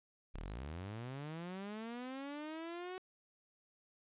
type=linear sweep; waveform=sawtooth; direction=up; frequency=30.33 to 374.3 Hz; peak=-39 dBFS; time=0.34-2.98 s; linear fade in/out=0 ms; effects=resampled to 8000 Hz + 13-bit